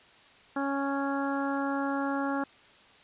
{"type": "harmonic tone", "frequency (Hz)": 277.2, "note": "C#4", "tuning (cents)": 0, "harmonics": [1, 2, 3, 4, 5, 6], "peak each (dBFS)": [-30, -36, -35, -38, -37, -41], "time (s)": [0.56, 2.44], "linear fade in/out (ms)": 5, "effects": ["white hiss -56 dBFS RMS until 3.03 s", "resampled to 8000 Hz"]}